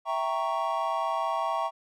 triangle chord, E diminished seventh, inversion none, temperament equal, 659.3 / 784 / 932.3 / 1108.7 Hz, E5 / G5 / Bb5 / Db6, 0 / 0 / 0 / 0 cents, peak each -30 / -31 / -30 / -29 dBFS, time 0.05-1.71 s, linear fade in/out 50 ms, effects none

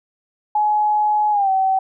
sine tone with pitch glide, 844 to 765.1 Hz, G#5 to G5, +28 to -42 cents, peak -14 dBFS, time 0.55-1.79 s, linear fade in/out 5 ms, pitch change -170 cents, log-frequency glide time 1.31-1.5 s, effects none

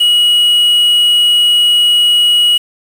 triangle tone with quantisation, 2910 Hz, F#7, 29 cents flat, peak -5 dBFS, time 0-2.58 s, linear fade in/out 10 ms, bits 5, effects none

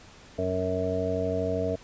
harmonic tone, 92.5 Hz, F#2, in tune, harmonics 1 / 2 / 3 / 5 / 6 / 7, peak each -33 / -36 / -34 / -30 / -36 / -30 dBFS, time 0.38-1.76 s, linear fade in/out 10 ms, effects pink hiss -51 dBFS RMS until 1.83 s + resampled to 16000 Hz

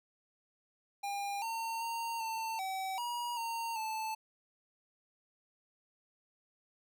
square tone with pitch steps, 804 / 910 / 922 / 897 / 764 / 958 / 920 / 878 Hz, G5 / A#5 / A#5 / A5 / G5 / A#5 / A#5 / A5, +44 / -42 / -19 / +33 / -45 / +47 / -23 / -4 cents, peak -36 dBFS, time 1.03-4.15 s, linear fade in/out 10 ms, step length 390 ms, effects none

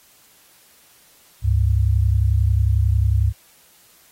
sine tone pair together, 70.1 / 101.23 Hz, C#2 / G#2, +20 / -44 cents, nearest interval tritone, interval 636 cents, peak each -17 dBFS, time 1.42-3.33 s, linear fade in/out 50 ms, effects white hiss -53 dBFS RMS until 4.11 s + AAC 48 kbps

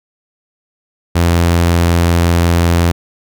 sawtooth tone, 85.4 Hz, F2, 38 cents flat, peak -5 dBFS, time 1.15-2.92 s, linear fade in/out 10 ms, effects none

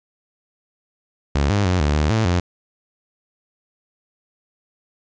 sawtooth tone with pitch steps, 70.9 / 101.4 / 91 / 73.7 / 75.6 / 110.8 / 88.4 Hz, C#2 / G#2 / F#2 / D2 / D#2 / A2 / F2, +40 / -41 / -28 / +7 / -49 / +13 / +22 cents, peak -12 dBFS, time 1.35-2.4 s, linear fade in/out 5 ms, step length 150 ms, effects resampled to 16000 Hz + 9-bit

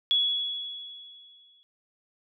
sine tone with exponential decay, 3372 Hz, G#7, 26 cents sharp, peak -19 dBFS, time 0.11-1.63 s, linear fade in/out 0 ms, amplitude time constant 330 ms, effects none

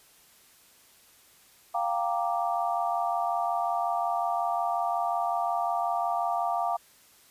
sine chord, G minor seventh, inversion third, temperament equal, 698.5 / 784 / 932.3 / 1174.7 Hz, F5 / G5 / Bb5 / D6, 0 / 0 / 0 / 0 cents, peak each -28 / -32 / -33 / -33 dBFS, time 1.74-6.77 s, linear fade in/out 10 ms, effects white hiss -58 dBFS RMS until 7.3 s + resampled to 32000 Hz

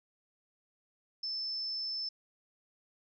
sine tone, 5274 Hz, E8, in tune, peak -34 dBFS, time 1.23-2.09 s, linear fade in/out 5 ms, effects none

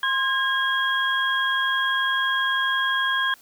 sine tone cluster, 1052 / 1630 / 3279 Hz, C6 / G#6 / G#7, +9 / -33 / -23 cents, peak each -26 / -22 / -27 dBFS, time 0.03-3.34 s, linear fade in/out 2 ms, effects white hiss -53 dBFS RMS until 3.41 s

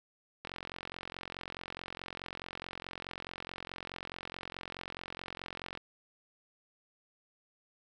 click train, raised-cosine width 0.3 ms, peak -24 dBFS, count 239, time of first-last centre 0.45-5.774 s, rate 44.7 Hz, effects none

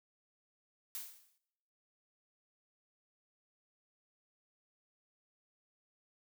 blue noise with exponential decay, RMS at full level -40 dBFS, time 0.95-1.38 s, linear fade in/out 0 ms, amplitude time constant 92 ms, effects noise-tail reverb RT60 1.0 s tail -25 dB re dry

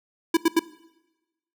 square tone bursts, 329.6 Hz, E4, in tune, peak -16 dBFS, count 3, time 0.34-0.594 s, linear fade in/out 5 ms, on 30 ms, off 82 ms, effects noise-tail reverb RT60 1.0 s tail -19 dB re dry

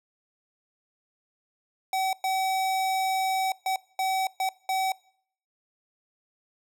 square tone bursts at uneven times, 761 Hz, F#5, 48 cents sharp, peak -25 dBFS, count 6, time 1.93-2.13 / 2.24-3.52 / 3.66-3.76 / 3.99-4.27 / 4.4-4.49 / 4.69-4.92 s, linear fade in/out 2 ms, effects noise-tail reverb RT60 0.6 s tail -23 dB re dry

